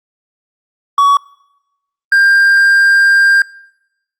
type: tone pair in turn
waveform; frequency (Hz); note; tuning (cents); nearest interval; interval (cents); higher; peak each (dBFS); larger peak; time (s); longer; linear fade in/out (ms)
triangle; 1127 / 1595.7; C#6 / G6; +28 / +30; tritone; 602; second; -4; neither; 0.98-1.17 / 2.12-3.42; second; 2
effects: noise-tail reverb RT60 0.9 s tail -23 dB re dry + Opus 48 kbps